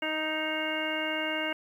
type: harmonic tone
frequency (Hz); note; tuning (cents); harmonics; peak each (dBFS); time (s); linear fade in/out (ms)
311.9; D#4; +4; 1 / 2 / 3 / 4 / 5 / 6 / 7 / 9; -36 / -35 / -40 / -43 / -36 / -43 / -35 / -35; 0.02-1.53; 5
effects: 10-bit